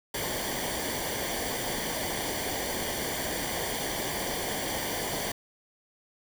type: noise with comb filter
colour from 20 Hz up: pink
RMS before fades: -32 dBFS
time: 0.14-5.32 s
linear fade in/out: 5 ms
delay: 0.76 ms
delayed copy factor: -0.7
effects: none